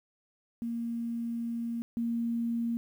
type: tone pair in turn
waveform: sine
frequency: 233.1 / 233.1 Hz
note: A#3 / A#3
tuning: 0 / 0 cents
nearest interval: unison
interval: 0 cents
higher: neither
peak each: -31 / -28 dBFS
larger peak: second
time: 0.62-1.82 / 1.97-2.77 s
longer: first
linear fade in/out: 0 ms
effects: 10-bit